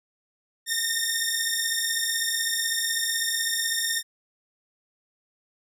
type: beating tone pair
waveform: 10% pulse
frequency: 1819 / 1835 Hz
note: A#6 / A#6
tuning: -43 / -28 cents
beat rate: 16 Hz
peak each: -18 dBFS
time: 0.66-4.03 s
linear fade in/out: 50 ms
effects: none